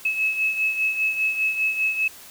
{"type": "beating tone pair", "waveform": "sine", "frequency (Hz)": [2586, 2591], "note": ["E7", "E7"], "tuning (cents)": [-34, -30], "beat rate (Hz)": 5, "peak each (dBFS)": [-21, -28], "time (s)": [0.05, 2.08], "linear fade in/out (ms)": 5, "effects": ["white hiss -44 dBFS RMS until 2.3 s"]}